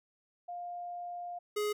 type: tone pair in turn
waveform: sine / square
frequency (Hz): 704 / 418.6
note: F5 / G#4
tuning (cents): +14 / +14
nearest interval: major sixth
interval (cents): 900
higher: first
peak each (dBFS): -38 / -31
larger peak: second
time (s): 0.48-1.39 / 1.56-1.73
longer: first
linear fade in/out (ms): 10
effects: none